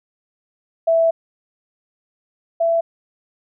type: tone pair in turn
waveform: sine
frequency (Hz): 659.3 / 667.3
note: E5 / E5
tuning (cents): 0 / +21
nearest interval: unison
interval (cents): 21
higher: second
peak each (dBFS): -12 / -14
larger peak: first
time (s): 0.87-1.11 / 2.6-2.81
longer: first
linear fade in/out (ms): 10
effects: none